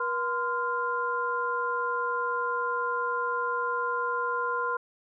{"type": "tone cluster", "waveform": "sine", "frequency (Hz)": [481.3, 1031, 1401], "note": ["B4", "C6", "F6"], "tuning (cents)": [-45, -26, 5], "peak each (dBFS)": [-33, -29, -31], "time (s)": [0, 4.77], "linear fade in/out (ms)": 5, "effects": []}